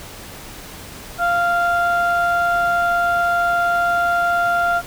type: tone pair together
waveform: sine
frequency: 695 / 1390 Hz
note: F5 / F6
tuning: -9 / -9 cents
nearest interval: octave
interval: 1200 cents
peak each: -16 dBFS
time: 1.18-4.82 s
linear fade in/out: 50 ms
effects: tanh soft clip ceiling -11 dBFS + pink hiss -36 dBFS RMS until 4.86 s